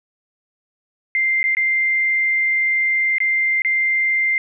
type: tone with dropouts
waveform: sine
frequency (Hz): 2093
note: C7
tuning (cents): 0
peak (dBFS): -15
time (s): 1.15-4.38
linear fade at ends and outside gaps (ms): 1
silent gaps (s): 1.43-1.44 / 1.55-1.569 / 3.183-3.203 / 3.62-3.648
effects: none